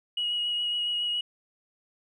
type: tone with vibrato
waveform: sine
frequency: 2901 Hz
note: F#7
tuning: 35 cents flat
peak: -25 dBFS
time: 0.17-1.21 s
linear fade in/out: 5 ms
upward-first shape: sine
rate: 7.2 Hz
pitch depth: 13 cents each way
effects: tanh soft clip ceiling -21 dBFS